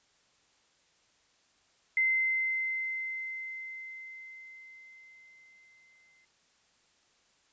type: tone with exponential decay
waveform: sine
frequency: 2070 Hz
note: C7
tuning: 19 cents flat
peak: -23 dBFS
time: 1.97-6.25 s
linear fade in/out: 2 ms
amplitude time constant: 930 ms
effects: white hiss -68 dBFS RMS until 7.52 s + resampled to 16000 Hz